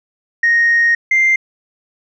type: tone pair in turn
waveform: sine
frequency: 1864.7 / 2093 Hz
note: A#6 / C7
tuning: 0 / 0 cents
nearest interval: major second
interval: 200 cents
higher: second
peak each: -8 / -8 dBFS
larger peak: neither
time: 0.43-0.95 / 1.11-1.36 s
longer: first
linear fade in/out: 5 ms
effects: tanh soft clip ceiling -6 dBFS